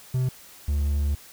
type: tone pair in turn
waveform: triangle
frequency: 128.3 / 72.17 Hz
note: C3 / D2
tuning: -34 / -30 cents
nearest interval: minor seventh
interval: 996 cents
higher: first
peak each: -19 dBFS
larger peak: neither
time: 0.14-0.29 / 0.68-1.15 s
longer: second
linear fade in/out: 5 ms
effects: white hiss -48 dBFS RMS until 1.32 s